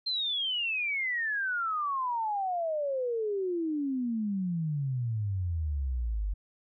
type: exponential sweep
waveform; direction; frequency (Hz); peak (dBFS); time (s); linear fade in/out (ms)
sine; down; 4186 to 47.41; -28; 0.06-6.34; 10
effects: none